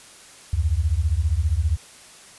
sine beating tone pair, 71.1 / 86.1 Hz, C#2 / F2, +45 / -24 cents, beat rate 15 Hz, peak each -21 dBFS, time 0.53-1.77 s, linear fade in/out 5 ms, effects white hiss -46 dBFS RMS until 2.38 s + resampled to 24000 Hz

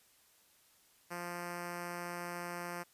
5% pulse tone with notch filter, 174.61 Hz, F3, in tune, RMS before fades -42 dBFS, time 1.1-2.84 s, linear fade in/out 20 ms, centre 3800 Hz, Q 1.2, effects white hiss -67 dBFS RMS until 2.93 s + resampled to 32000 Hz

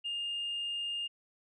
sine tone, 2822 Hz, F7, 17 cents sharp, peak -32 dBFS, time 0.04-1.08 s, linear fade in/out 20 ms, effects tanh soft clip ceiling -30 dBFS

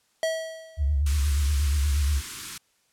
square tone with exponential decay, 646 Hz, E5, 35 cents flat, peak -22 dBFS, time 0.23-1.02 s, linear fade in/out 1 ms, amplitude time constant 170 ms
sine tone with vibrato, 71.6 Hz, D2, 43 cents flat, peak -20 dBFS, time 0.77-2.22 s, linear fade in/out 50 ms, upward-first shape sine, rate 8.4 Hz, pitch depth 100 cents each way
white band-stop noise, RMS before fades -35 dBFS, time 1.06-2.58 s, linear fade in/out 5 ms, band 390 to 1000 Hz, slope 48 dB/octave
effects white hiss -67 dBFS RMS until 2.92 s + low-pass 10000 Hz 12 dB/octave

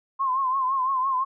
sine tone with vibrato, 1053 Hz, C6, 11 cents sharp, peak -21 dBFS, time 0.19-1.25 s, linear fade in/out 20 ms, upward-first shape triangle, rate 5.9 Hz, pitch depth 88 cents each way, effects none

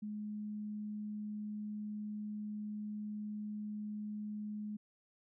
sine tone, 210.4 Hz, G#3, 23 cents sharp, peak -39 dBFS, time 0.02-4.77 s, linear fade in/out 10 ms, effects none

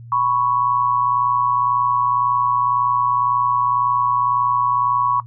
sine tone pair together, 987.8 / 1109.7 Hz, B5 / C#6, 0 / +2 cents, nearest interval major second, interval 202 cents, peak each -20 / -17 dBFS, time 0.12-5.2 s, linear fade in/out 2 ms, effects noise-tail reverb RT60 0.1 s tail -18 dB re dry + added 117 Hz sine -35 dBFS peak until 5.26 s

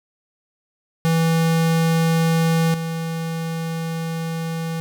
square tone with level steps, 164 Hz, E3, 9 cents flat, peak -16 / -24 dBFS, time 1.05-4.8 s, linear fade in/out 0 ms, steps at 2.74 s, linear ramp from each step 2 ms, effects none

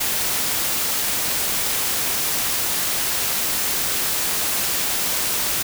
white noise, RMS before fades -22 dBFS, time 0-5.63 s, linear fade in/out 10 ms, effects none

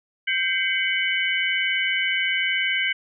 sine tone cluster, 1567 / 2058 / 2239 / 2992 Hz, G6 / C7 / C#7 / F#7, -1 / -29 / +17 / +19 cents, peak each -26 dBFS, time 0.27-2.93 s, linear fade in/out 10 ms, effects none

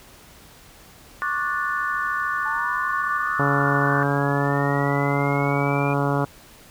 sine chord, D major seventh, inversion third, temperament just, 1101.2 / 1174.7 / 1468.3 / 1762 Hz, C#6 / D6 / F#6 / A6, -12 / 0 / -14 / +2 cents, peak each -29 / -27 / -26 / -29 dBFS, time 1.22-4.03 s, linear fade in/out 0 ms
sine linear sweep, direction up, 869 to 2419 Hz, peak -30 dBFS, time 2.45-5.94 s, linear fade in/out 10 ms
harmonic tone, 141.3 Hz, C#3, 34 cents sharp, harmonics 1 / 2 / 3 / 4 / 5 / 6 / 7 / 8 / 9 / 10, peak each -23 / -26 / -28 / -29 / -30 / -31 / -31 / -32 / -33 / -33 dBFS, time 3.39-6.25 s, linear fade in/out 5 ms
effects pink hiss -48 dBFS RMS until 6.7 s

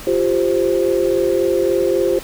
sine chord, F suspended second, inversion none, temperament just, 349.2 / 392.9 / 523.8 Hz, F4 / G4 / C5, 0 / +4 / +2 cents, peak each -18 dBFS, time 0.07-2.19 s, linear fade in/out 2 ms, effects pink hiss -34 dBFS RMS until 2.23 s

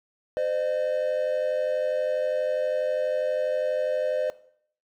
triangle tone pair together, 515 / 607.3 Hz, C5 / D#5, -28 / -42 cents, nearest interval minor third, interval 286 cents, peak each -24 dBFS, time 0.37-4.3 s, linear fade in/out 0 ms, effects noise-tail reverb RT60 0.6 s tail -18 dB re dry + tanh soft clip ceiling -15 dBFS

